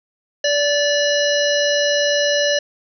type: harmonic tone with a mistuned harmonic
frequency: 581 Hz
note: D5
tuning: 19 cents flat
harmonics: 1 / 3 / 5 / 7 / 9 / 10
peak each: -17 / -22 / -24 / -25 / -27 / -27 dBFS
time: 0.44-2.59 s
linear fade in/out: 5 ms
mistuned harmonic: 10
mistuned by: +24 cents
effects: none